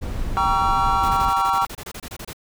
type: noise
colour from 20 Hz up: brown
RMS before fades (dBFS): -26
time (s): 0.01-1.3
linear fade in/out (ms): 20
type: chord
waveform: triangle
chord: G diminished seventh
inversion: none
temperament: just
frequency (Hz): 784 / 940.8 / 1128.9 / 1354.7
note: G5 / Bb5 / Db6 / Fb6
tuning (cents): 0 / +16 / +31 / +47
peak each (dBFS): -21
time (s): 0.37-1.65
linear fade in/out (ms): 0
type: noise bursts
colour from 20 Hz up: pink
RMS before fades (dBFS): -34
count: 16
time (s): 1.03-2.332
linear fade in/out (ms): 5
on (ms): 57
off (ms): 26
effects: none